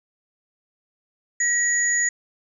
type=tone pair together; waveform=sine; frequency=1915 / 6824 Hz; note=A#6 / G#8; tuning=+46 / +46 cents; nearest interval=octave + minor seventh; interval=2200 cents; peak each=-21 dBFS; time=1.4-2.09 s; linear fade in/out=5 ms; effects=none